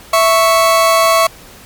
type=tone pair together; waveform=40% pulse; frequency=659.2 / 1108.7 Hz; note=E5 / C#6; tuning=0 / 0 cents; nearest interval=major sixth; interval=900 cents; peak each=-10 dBFS; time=0.13-1.27 s; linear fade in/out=5 ms; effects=pink hiss -38 dBFS RMS until 1.65 s + MP3 96 kbps

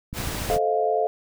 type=noise; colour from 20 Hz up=pink; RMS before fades=-30 dBFS; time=0.13-0.59 s; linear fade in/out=50 ms
type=click train; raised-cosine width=5 ms; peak=-20 dBFS; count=7; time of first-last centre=0.13-0.565 s; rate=13.8 Hz
type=chord; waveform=sine; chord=F dominant seventh; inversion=first; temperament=just; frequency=436.5 / 523.8 / 628.6 / 698.5 Hz; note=A4 / C5 / Eb5 / F5; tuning=-14 / +2 / +18 / 0 cents; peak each=-24 / -29 / -27 / -23 dBFS; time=0.5-1.07 s; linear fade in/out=0 ms
effects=none

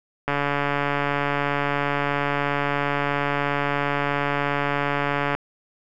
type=click train; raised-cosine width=0.5 ms; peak=-8 dBFS; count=726; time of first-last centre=0.28-5.35 s; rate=143 Hz; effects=none

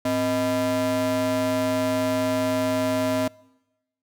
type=ring-modulated tone; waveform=square; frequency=183.5 Hz; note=F#3; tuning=14 cents flat; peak=-19 dBFS; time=0.05-3.28 s; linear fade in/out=5 ms; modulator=445 Hz; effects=noise-tail reverb RT60 1.0 s tail -25 dB re dry

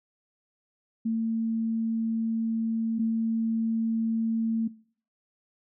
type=tone pair in turn; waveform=sine; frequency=225.5 / 225.5 Hz; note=A3 / A3; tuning=+43 / +43 cents; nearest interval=unison; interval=0 cents; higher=neither; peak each=-24 / -23 dBFS; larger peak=second; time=1.05-2.99 / 2.99-4.68 s; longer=first; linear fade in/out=10 ms; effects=noise-tail reverb RT60 0.5 s tail -20 dB re dry

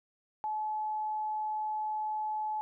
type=tone; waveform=sine; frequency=858 Hz; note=A5; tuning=44 cents flat; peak=-31 dBFS; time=0.44-2.61 s; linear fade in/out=0 ms; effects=none

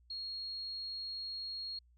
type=tone; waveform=sine; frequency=4288 Hz; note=C8; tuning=42 cents sharp; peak=-39 dBFS; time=0.1-1.79 s; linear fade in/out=5 ms; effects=added 60 Hz sine -63 dBFS peak until 1.97 s

